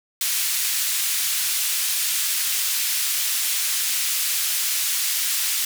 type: band-pass noise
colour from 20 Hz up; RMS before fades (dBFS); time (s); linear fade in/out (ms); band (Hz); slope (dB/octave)
white; -23; 0.21-5.65; 2; 2100 to 16000; 12
effects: none